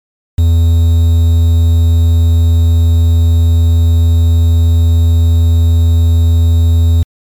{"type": "tone with quantisation", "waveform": "triangle", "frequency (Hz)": 83.3, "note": "E2", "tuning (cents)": 19, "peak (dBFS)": -3, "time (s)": [0.38, 7.03], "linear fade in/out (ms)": 5, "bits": 5, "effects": ["MP3 96 kbps"]}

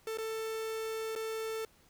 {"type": "tone with dropouts", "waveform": "45% pulse", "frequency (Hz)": 443.6, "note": "A4", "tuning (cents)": 14, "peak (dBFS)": -35, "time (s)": [0.07, 1.65], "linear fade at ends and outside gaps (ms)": 2, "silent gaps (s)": [[0.174, 0.184], [1.153, 1.16]], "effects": ["pink hiss -65 dBFS RMS until 1.89 s"]}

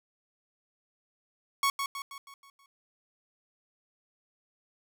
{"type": "tone with echo", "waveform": "sawtooth", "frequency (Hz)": 1108.7, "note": "C#6", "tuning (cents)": 0, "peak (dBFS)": -20, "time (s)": [1.63, 1.7], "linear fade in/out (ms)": 2, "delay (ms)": 160, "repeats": 6, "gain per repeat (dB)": -6, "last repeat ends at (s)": 2.66, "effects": []}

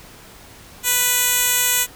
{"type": "tone with band-pass filter", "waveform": "10% pulse", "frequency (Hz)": 493.9, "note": "B4", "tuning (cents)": 0, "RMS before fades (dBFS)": -18, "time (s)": [0.83, 1.87], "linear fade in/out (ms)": 50, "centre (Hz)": 11000, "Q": 0.93, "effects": ["pink hiss -43 dBFS RMS until 1.95 s"]}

